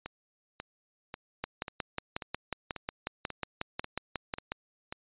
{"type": "two click trains", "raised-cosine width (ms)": 0.3, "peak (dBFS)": [-16, -22], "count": [18, 10], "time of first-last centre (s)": [[1.44, 4.52], [0.06, 4.925]], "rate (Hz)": [5.52, 1.85], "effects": ["resampled to 8000 Hz"]}